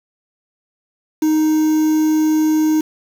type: tone with quantisation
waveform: triangle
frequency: 311.1 Hz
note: D#4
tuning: in tune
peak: -10 dBFS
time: 1.22-2.81 s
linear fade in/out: 5 ms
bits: 5
effects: none